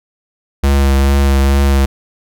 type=tone with vibrato; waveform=square; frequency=68.8 Hz; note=C#2; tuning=12 cents flat; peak=-9 dBFS; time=0.63-1.86 s; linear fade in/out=10 ms; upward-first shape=triangle; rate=2.3 Hz; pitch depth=25 cents each way; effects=none